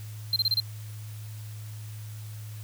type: tone bursts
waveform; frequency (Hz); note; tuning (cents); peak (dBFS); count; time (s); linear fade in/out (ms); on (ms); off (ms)
triangle; 4146; C8; -17; -20; 5; 0.33-0.601; 2; 31; 29
effects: added 107 Hz sine -37 dBFS peak until 2.63 s + white hiss -51 dBFS RMS until 2.63 s